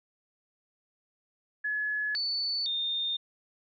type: tone with pitch steps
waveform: sine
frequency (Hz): 1702 / 4483 / 3639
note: G#6 / C#8 / A#7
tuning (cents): +42 / +19 / -42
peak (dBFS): -28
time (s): 1.64-3.17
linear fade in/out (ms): 10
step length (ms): 510
effects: none